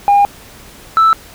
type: tone pair in turn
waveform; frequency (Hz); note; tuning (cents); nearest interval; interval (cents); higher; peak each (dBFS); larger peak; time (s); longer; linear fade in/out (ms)
sine; 809 / 1318.9; G#5 / E6; -46 / +1; minor sixth; 847; second; -4; neither; 0.08-0.25 / 0.97-1.13; first; 0
effects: tanh soft clip ceiling -4 dBFS + pink hiss -38 dBFS RMS until 1.34 s